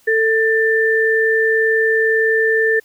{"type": "tone pair together", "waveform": "sine", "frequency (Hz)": [444.8, 1779], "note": ["A4", "A6"], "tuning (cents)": [19, 19], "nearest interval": "2 octaves", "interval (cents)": 2400, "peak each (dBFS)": -15, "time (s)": [0.07, 2.8], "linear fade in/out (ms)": 10, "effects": ["white hiss -54 dBFS RMS until 2.84 s"]}